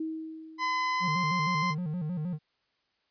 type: tone with exponential decay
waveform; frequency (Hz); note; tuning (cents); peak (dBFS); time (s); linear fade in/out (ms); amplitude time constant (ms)
sine; 318.7; D#4; +42; -29; 0-1.34; 5; 290
type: tone with pitch glide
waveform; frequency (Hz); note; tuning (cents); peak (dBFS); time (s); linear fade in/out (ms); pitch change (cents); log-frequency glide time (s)
30% pulse; 1017 to 1039; C6 to C6; -50 to -12; -24; 0.58-1.75; 50; +38; 0.97-1.19
type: tone with vibrato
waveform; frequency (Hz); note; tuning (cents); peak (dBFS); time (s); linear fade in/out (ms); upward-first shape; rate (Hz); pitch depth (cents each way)
triangle; 165.8; E3; +10; -28; 1-2.39; 50; square; 6.4; 140
effects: white hiss -74 dBFS RMS until 3.1 s + resampled to 11025 Hz